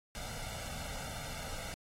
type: noise with comb filter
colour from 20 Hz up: pink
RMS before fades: -42 dBFS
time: 0.15-1.74 s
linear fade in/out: 0 ms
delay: 1.4 ms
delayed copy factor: +0.75
effects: low-pass 11000 Hz 12 dB/octave + AAC 48 kbps

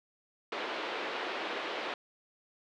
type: band-pass noise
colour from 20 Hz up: pink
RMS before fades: -37 dBFS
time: 0.52-1.94 s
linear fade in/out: 2 ms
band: 340 to 3600 Hz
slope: 24 dB/octave
effects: none

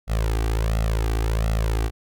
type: tone with flanger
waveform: sawtooth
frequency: 55 Hz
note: A1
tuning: in tune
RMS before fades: -22 dBFS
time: 0.07-1.91 s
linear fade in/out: 50 ms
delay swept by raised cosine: 1.5 to 2.6 ms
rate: 1.4 Hz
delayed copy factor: +0.95
effects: none

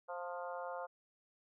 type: harmonic tone with a mistuned harmonic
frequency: 175.7 Hz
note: F3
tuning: 11 cents sharp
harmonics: 3 / 4 / 5 / 6 / 7 / 8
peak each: -44 / -46 / -48 / -50 / -51 / -52 dBFS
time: 0.08-0.87 s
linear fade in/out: 20 ms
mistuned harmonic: 5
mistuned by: +17 cents
effects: none

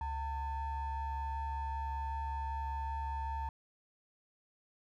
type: ring-modulated tone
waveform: triangle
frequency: 415.3 Hz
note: G#4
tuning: in tune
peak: -30 dBFS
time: 0.01-3.49 s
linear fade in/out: 2 ms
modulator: 486 Hz
effects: none

